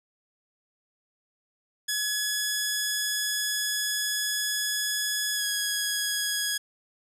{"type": "tone with pitch glide", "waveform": "10% pulse", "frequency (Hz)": [1691, 1666.8], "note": ["G#6", "G#6"], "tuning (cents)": [31, 6], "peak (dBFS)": -17, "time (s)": [1.88, 6.58], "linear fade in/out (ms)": 10, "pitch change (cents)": -25, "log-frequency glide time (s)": [5.34, 5.44], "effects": []}